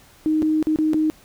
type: tone with dropouts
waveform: sine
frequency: 311.1 Hz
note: D#4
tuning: in tune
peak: -16 dBFS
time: 0.26-1.1 s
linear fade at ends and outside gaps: 0 ms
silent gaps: 0.421-0.427 / 0.627-0.67 / 0.76-0.787 / 0.934-0.943 s
effects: pink hiss -51 dBFS RMS until 1.24 s